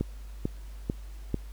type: click train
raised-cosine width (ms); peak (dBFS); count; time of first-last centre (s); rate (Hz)
3; -14; 4; 0.01-1.343; 2.25
effects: added 50 Hz sine -39 dBFS peak until 1.52 s + pink hiss -57 dBFS RMS until 1.52 s